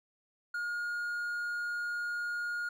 triangle tone, 1428 Hz, F6, 38 cents sharp, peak -31 dBFS, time 0.54-2.69 s, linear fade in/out 5 ms, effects none

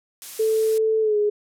blue noise, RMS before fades -34 dBFS, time 0.22-0.78 s, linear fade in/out 0 ms
sine tone with pitch glide, 440 to 416.7 Hz, A4 to G#4, 0 to +6 cents, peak -17 dBFS, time 0.39-1.3 s, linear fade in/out 10 ms, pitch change -94 cents, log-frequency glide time 1.01-1.17 s
effects low-pass 12000 Hz 12 dB/octave

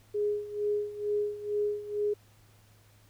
sine tone with tremolo, 415.3 Hz, G#4, in tune, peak -25 dBFS, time 0.14-2.14 s, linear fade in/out 10 ms, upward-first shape sine, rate 2.2 Hz, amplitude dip 80%, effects added 105 Hz sine -59 dBFS peak until 3.09 s + pink hiss -63 dBFS RMS until 3.09 s

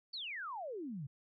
sine exponential sweep, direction down, 4634 to 126.5 Hz, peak -40 dBFS, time 0.13-1.07 s, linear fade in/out 10 ms, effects none

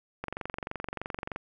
click train, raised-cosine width 0.5 ms, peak -19 dBFS, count 27, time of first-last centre 0.24-1.361 s, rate 23.2 Hz, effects none

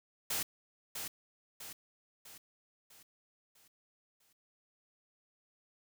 white noise with echo, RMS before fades -35 dBFS, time 0.3-0.43 s, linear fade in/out 5 ms, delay 650 ms, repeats 6, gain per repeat -6 dB, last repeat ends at 4.33 s, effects none

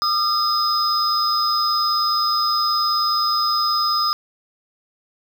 triangle tone cluster, 1215 / 1334 / 5040 Hz, D#6 / E6 / D#8, -42 / +20 / +21 cents, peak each -18 / -27 / -19 dBFS, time 0.02-4.13 s, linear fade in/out 0 ms, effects none

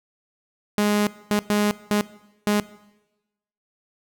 sawtooth tone bursts at uneven times, 207.7 Hz, G#3, in tune, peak -14 dBFS, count 5, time 0.78-1.07 / 1.31-1.39 / 1.5-1.71 / 1.91-2.01 / 2.47-2.6 s, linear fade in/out 0 ms, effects noise-tail reverb RT60 1.0 s tail -19 dB re dry

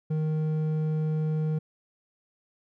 sine tone with hard clipping, 155.56 Hz, D#3, in tune, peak -26 dBFS, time 0.1-1.59 s, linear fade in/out 10 ms, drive 6 dB, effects none

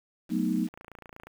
sine chord, B dominant seventh, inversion second, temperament equal, 185 / 220 / 246.9 / 311.1 Hz, F#3 / A3 / B3 / D#4, 0 / 0 / 0 / 0 cents, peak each -30 dBFS, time 0.29-0.69 s, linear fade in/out 50 ms
click train, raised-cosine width 0.5 ms, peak -30 dBFS, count 16, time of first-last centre 0.74-1.27 s, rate 28.3 Hz
effects 8-bit

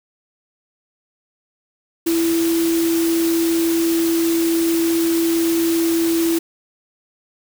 sine tone in noise, 332.3 Hz, E4, 14 cents sharp, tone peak -15 dBFS, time 2.06-6.39 s, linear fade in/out 10 ms, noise white, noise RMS -27 dBFS, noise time 2.06-6.39 s, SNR +9 dB, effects none

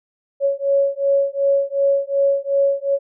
sine beating tone pair, 554.4 / 557.1 Hz, C#5 / C#5, 0 / +9 cents, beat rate 2.7 Hz, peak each -18 dBFS, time 0.4-2.99 s, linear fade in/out 50 ms, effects none

